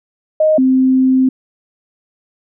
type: tone pair in turn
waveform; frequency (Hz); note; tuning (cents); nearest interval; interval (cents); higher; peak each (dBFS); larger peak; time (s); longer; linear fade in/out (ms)
sine; 622.3 / 260.4; D#5 / C4; 0 / -8; octave + minor third; 1508; first; -8; neither; 0.4-0.58 / 0.58-1.29; second; 5
effects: none